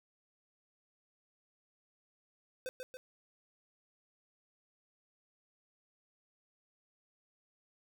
square tone with echo, 512 Hz, C5, 38 cents flat, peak -38 dBFS, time 2.66-2.69 s, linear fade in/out 0 ms, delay 140 ms, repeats 2, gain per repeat -4 dB, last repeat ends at 2.97 s, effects none

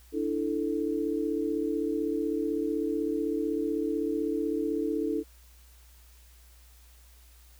sine chord, D suspended second, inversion none, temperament equal, 293.7 / 329.6 / 440 Hz, D4 / E4 / A4, 0 / 0 / 0 cents, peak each -31 dBFS, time 0.12-5.24 s, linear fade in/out 50 ms, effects added 60 Hz sine -53 dBFS peak until 7.59 s + white hiss -60 dBFS RMS until 7.59 s

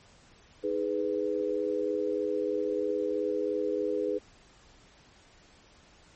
sine chord, G# minor, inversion second, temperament just, 311.5 / 415.3 / 498.4 Hz, D#4 / G#4 / B4, +2 / 0 / +16 cents, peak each -34 / -30 / -31 dBFS, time 0.63-4.19 s, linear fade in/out 20 ms, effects pink hiss -58 dBFS RMS until 6.15 s + MP3 32 kbps

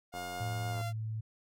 sawtooth tone with pitch glide, 711 to 690 Hz, F5 to F5, +31 to -21 cents, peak -35 dBFS, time 0.12-0.93 s, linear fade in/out 50 ms, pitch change -52 cents, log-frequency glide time 0.7-0.8 s
click train, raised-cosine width 1 ms, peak -31 dBFS, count 61, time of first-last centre 0.14-0.812 s, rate 89.3 Hz
sine tone, 110 Hz, A2, in tune, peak -34 dBFS, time 0.4-1.21 s, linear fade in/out 10 ms
effects none

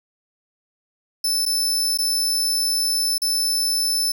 sawtooth tone with dropouts, 5274 Hz, E8, in tune, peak -16 dBFS, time 1.24-4.12 s, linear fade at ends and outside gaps 5 ms, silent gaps 1.454-1.461 / 1.975-1.986 / 3.181-3.218 s, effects none

